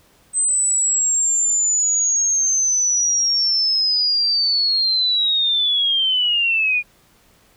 sine linear sweep, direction down, 8220 to 2419 Hz, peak -15 dBFS, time 0.33-6.83 s, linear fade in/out 50 ms, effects pink hiss -55 dBFS RMS until 7.56 s

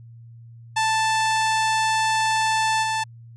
sawtooth tone with level steps, 881 Hz, A5, 2 cents sharp, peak -15 / -18 dBFS, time 0.76-3.04 s, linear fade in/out 10 ms, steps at 2.82 s, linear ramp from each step 20 ms, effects added 116 Hz sine -41 dBFS peak until 3.36 s + resampled to 22050 Hz

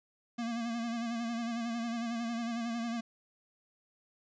square tone with vibrato, 232.7 Hz, A#3, 3 cents flat, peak -34 dBFS, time 0.38-3.01 s, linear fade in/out 10 ms, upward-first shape sine, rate 11 Hz, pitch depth 47 cents each way, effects resampled to 16000 Hz + 12-bit

